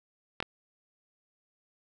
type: clicks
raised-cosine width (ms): 0.3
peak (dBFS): -15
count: 2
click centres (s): 0.403 / 0.426
effects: none